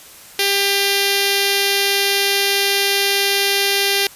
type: tone with notch filter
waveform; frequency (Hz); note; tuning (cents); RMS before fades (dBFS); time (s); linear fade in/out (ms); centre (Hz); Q
5% pulse; 397.6; G4; +25; -17; 0.39-4.07; 2; 1100; 0.88
effects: white hiss -41 dBFS RMS until 4.15 s + resampled to 32000 Hz